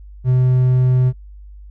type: tone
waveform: triangle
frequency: 127.3 Hz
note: C3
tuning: 47 cents flat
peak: -9 dBFS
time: 0.24-1.13 s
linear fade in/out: 50 ms
effects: noise-tail reverb RT60 0.1 s tail -24 dB re dry + added 50 Hz sine -35 dBFS peak until 1.7 s